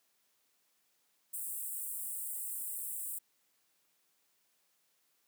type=high-pass noise; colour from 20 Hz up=pink; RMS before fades=-40 dBFS; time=1.33-3.19 s; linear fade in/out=10 ms; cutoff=7900 Hz; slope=96 dB/octave; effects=white hiss -75 dBFS RMS until 5.27 s + high-pass 150 Hz 12 dB/octave